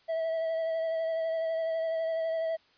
triangle tone with vibrato, 651 Hz, E5, 22 cents flat, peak -26 dBFS, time 0.08-2.57 s, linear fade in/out 20 ms, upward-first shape sine, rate 12 Hz, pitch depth 19 cents each way, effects white hiss -64 dBFS RMS until 2.77 s + resampled to 11025 Hz

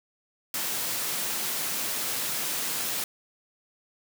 white high-pass noise, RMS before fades -30 dBFS, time 0.54-3.04 s, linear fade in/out 2 ms, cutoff 120 Hz, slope 24 dB/octave, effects none

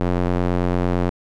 square tone with band-pass filter, 44.47 Hz, F1, 32 cents sharp, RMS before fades -20 dBFS, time 0-1.1 s, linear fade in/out 10 ms, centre 400 Hz, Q 0.51, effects none

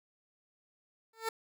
15% pulse tone with exponential growth, 448.5 Hz, A4, 33 cents sharp, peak -23 dBFS, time 1.13-1.29 s, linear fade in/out 5 ms, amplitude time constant 34 ms, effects none

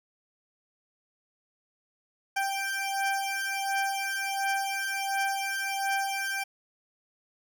20% pulse beating tone pair, 784 / 785.4 Hz, G5 / G5, 0 / +3 cents, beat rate 1.4 Hz, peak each -26 dBFS, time 2.36-6.44 s, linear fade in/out 10 ms, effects none

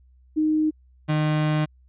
sine / 35% pulse tone pair in turn, 309.5 / 153.06 Hz, D#4 / D#3, -9 / -28 cents, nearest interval octave, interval 1219 cents, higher first, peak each -18 dBFS, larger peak neither, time 0.36-0.71 / 1.08-1.66 s, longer second, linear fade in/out 20 ms, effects added 63 Hz sine -52 dBFS peak until 1.88 s + resampled to 8000 Hz

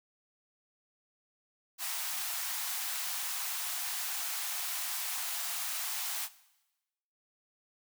white high-pass noise, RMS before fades -36 dBFS, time 1.78-6.29 s, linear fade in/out 50 ms, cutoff 670 Hz, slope 96 dB/octave, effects noise-tail reverb RT60 1.0 s tail -18 dB re dry

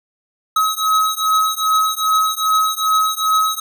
square beating tone pair, 1277 / 1279.5 Hz, D#6 / D#6, +45 / +48 cents, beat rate 2.5 Hz, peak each -18 dBFS, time 0.56-3.6 s, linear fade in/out 5 ms, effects none

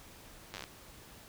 slowing click train, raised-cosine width 0.2 ms, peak -24 dBFS, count 9, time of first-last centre 0.54-0.639 s, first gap 9 ms, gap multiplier 1.09, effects pink hiss -54 dBFS RMS until 1.28 s

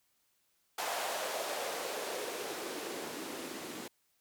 blue noise with band-pass filter sweep, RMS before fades -39 dBFS, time 0.78-3.88 s, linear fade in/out 5 ms, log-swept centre 700 to 260 Hz, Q 2.5, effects white hiss -75 dBFS RMS until 4.2 s

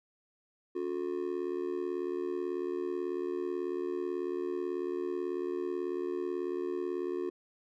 triangle tone with amplitude modulation, 360.2 Hz, F#4, 46 cents flat, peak -26 dBFS, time 0.75-7.3 s, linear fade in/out 10 ms, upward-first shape sine, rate 78.2 Hz, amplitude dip 90%, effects none

